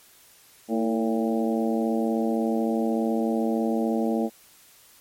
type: harmonic tone with a mistuned harmonic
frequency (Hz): 113.5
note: A#2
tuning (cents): -46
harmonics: 2 / 3 / 4 / 5 / 6 / 7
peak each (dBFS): -24 / -28 / -30 / -32 / -34 / -35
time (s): 0.68-4.3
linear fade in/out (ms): 50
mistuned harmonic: 3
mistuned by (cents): -52
effects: white hiss -54 dBFS RMS until 5 s + MP3 64 kbps